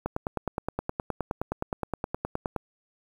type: click train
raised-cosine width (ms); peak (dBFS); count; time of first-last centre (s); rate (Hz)
1; -14; 25; 0.06-2.563; 9.59
effects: 8-bit